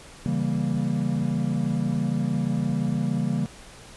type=chord; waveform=triangle; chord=C# diminished seventh; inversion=none; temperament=equal; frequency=138.59 / 164.81 / 196 / 233.1 Hz; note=C#3 / E3 / G3 / Bb3; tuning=0 / 0 / 0 / 0 cents; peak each=-26 dBFS; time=0.26-3.46 s; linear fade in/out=0 ms; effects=pink hiss -46 dBFS RMS until 3.96 s + resampled to 24000 Hz